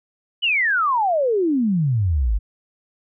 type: exponential sweep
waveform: sine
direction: down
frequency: 3040 to 46.67 Hz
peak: -16 dBFS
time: 0.42-2.39 s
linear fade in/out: 20 ms
effects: none